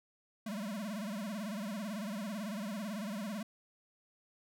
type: tone with vibrato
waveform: square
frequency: 207.7 Hz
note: G#3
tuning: in tune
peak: -38 dBFS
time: 0.46-3.43 s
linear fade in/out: 5 ms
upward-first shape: sine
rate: 18 Hz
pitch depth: 160 cents each way
effects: none